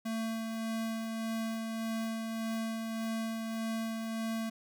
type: tone with tremolo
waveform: square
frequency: 224.5 Hz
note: A3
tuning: 35 cents sharp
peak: -33 dBFS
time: 0.05-4.5 s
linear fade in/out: 10 ms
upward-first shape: sine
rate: 1.7 Hz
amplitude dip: 30%
effects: none